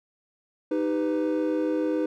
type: chord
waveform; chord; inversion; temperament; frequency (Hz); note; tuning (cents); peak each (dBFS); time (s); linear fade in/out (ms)
triangle; Eb augmented; none; equal with one note detuned; 311.1 / 392 / 499.3; Eb4 / G4 / B4; 0 / 0 / +19; -23 / -29 / -26; 0.71-2.06; 5
effects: tanh soft clip ceiling -12 dBFS